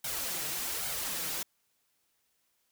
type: noise with flanger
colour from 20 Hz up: white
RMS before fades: -35 dBFS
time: 0.04-1.43 s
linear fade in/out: 5 ms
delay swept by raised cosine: 1.3 to 6.5 ms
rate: 1.2 Hz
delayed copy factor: +0.65
effects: white hiss -75 dBFS RMS until 2.71 s